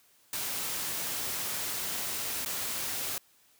white noise with dropouts, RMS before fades -34 dBFS, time 0.33-3.18 s, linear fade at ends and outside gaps 2 ms, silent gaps 2.449-2.459 s, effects white hiss -64 dBFS RMS until 3.59 s + high-pass 60 Hz 12 dB/octave

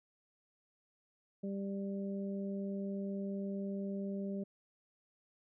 harmonic tone, 197.3 Hz, G3, 11 cents sharp, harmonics 1 / 2 / 3, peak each -37 / -44 / -47 dBFS, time 1.43-4.44 s, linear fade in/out 10 ms, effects none

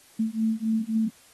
sine beating tone pair, 220 / 223.7 Hz, A3 / A3, 0 / +29 cents, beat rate 3.7 Hz, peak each -26 dBFS, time 0.19-1.09 s, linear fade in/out 10 ms, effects white hiss -55 dBFS RMS until 1.33 s + AAC 32 kbps

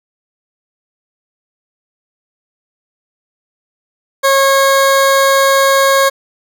20% pulse tone, 545 Hz, C#5, 29 cents flat, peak -3 dBFS, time 4.23-6.1 s, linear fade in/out 20 ms, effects none

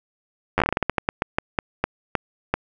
slowing click train, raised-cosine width 0.5 ms, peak -4 dBFS, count 19, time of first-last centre 0.58-2.54 s, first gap 10 ms, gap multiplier 1.24, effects none

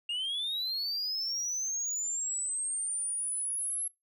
sine linear sweep, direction up, 2794 to 11175 Hz, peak -28 dBFS, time 0.09-3.88 s, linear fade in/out 5 ms, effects noise-tail reverb RT60 0.2 s tail -26 dB re dry + tanh soft clip ceiling -30 dBFS

